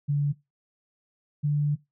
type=tone pair in turn; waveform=sine; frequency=144.2 / 146.81 Hz; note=D3 / D3; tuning=-31 / 0 cents; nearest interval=unison; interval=31 cents; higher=second; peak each=-21 dBFS; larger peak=neither; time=0.08-0.33 / 1.43-1.76 s; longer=second; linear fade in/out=20 ms; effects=noise-tail reverb RT60 0.2 s tail -19 dB re dry